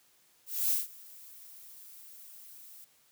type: noise with ADSR envelope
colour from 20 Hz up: violet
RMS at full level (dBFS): -27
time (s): 0.46-2.85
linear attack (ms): 250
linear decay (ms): 160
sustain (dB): -24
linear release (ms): 13
effects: white hiss -66 dBFS RMS until 3.11 s + high-pass 80 Hz 12 dB/octave